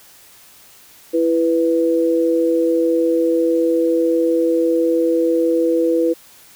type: tone pair together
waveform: sine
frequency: 332.3 / 493.9 Hz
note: E4 / B4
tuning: +14 / 0 cents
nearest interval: perfect fifth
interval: 686 cents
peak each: -16 dBFS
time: 1.13-6.14 s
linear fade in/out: 20 ms
effects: white hiss -46 dBFS RMS until 6.55 s